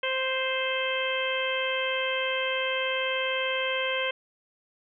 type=harmonic tone; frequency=523.3 Hz; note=C5; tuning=in tune; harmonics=1 / 2 / 3 / 4 / 5 / 6; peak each=-30 / -35 / -34 / -33 / -33 / -33 dBFS; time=0.03-4.11 s; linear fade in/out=5 ms; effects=none